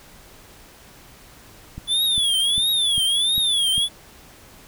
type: click train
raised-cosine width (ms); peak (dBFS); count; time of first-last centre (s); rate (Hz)
5; -20; 6; 1.78-3.78; 2.5
type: tone with vibrato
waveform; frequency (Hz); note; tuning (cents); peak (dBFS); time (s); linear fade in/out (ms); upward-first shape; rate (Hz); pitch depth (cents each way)
square; 3438; A7; -41; -18; 1.87-3.89; 50; triangle; 1.5; 180
effects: pink hiss -47 dBFS RMS until 4.67 s